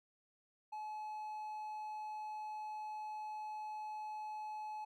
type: tone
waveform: triangle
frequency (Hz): 855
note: A5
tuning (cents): -50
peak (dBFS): -40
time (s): 0.72-4.85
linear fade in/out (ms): 10
effects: none